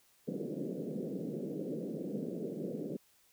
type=band-pass noise; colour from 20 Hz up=pink; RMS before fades=-39 dBFS; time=0.27-2.97 s; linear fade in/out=10 ms; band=160 to 520 Hz; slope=48 dB/octave; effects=white hiss -68 dBFS RMS until 3.32 s